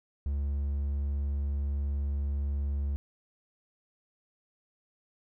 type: tone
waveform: triangle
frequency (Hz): 70.7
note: C#2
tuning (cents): +35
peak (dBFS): -26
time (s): 0.26-2.96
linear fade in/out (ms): 0
effects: none